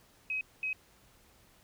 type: tone bursts at uneven times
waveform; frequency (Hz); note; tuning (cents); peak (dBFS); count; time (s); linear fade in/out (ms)
sine; 2538; D#7; +34; -31; 2; 0.3-0.41 / 0.63-0.73; 2
effects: pink hiss -63 dBFS RMS until 1.63 s